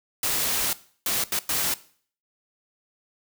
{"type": "noise bursts at uneven times", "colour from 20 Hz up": "white", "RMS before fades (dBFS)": -25, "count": 4, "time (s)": [[0.23, 0.73], [1.06, 1.24], [1.32, 1.39], [1.49, 1.74]], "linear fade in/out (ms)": 2, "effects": ["noise-tail reverb RT60 0.5 s tail -18 dB re dry"]}